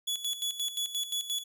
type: tone with tremolo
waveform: sawtooth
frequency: 3403 Hz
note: G#7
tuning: 41 cents sharp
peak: -26 dBFS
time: 0.07-1.44 s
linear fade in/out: 10 ms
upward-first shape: square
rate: 5.7 Hz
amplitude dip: 70%
effects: none